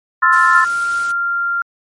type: chord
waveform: sine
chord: F major seventh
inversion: second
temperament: equal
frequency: 1046.5 / 1318.5 / 1396.9 / 1760 Hz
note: C6 / E6 / F6 / A6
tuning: 0 / 0 / 0 / 0 cents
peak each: -14 dBFS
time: 0.22-0.65 s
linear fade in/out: 10 ms
type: noise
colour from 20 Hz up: white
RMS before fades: -33 dBFS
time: 0.32-1.12 s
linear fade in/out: 10 ms
type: tone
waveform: sine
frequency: 1390 Hz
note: F6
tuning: 9 cents flat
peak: -15 dBFS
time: 0.55-1.62 s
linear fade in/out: 2 ms
effects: MP3 48 kbps